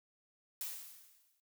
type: noise with exponential decay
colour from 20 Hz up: blue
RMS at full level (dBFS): -39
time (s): 0.61-1.4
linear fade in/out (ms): 1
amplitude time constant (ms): 170
effects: noise-tail reverb RT60 0.1 s tail -20 dB re dry